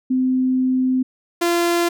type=tone pair in turn; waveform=sine / sawtooth; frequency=257.5 / 343.7 Hz; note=C4 / F4; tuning=-28 / -28 cents; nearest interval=perfect fourth; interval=500 cents; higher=second; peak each=-15 / -12 dBFS; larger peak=second; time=0.1-1.03 / 1.41-1.89 s; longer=first; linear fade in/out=10 ms; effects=none